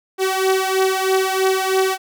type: beating tone pair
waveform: sawtooth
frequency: 378.8 / 381.9 Hz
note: F#4 / G4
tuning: +41 / -45 cents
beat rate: 3.1 Hz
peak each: -14 / -16 dBFS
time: 0.18-1.98 s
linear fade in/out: 50 ms
effects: none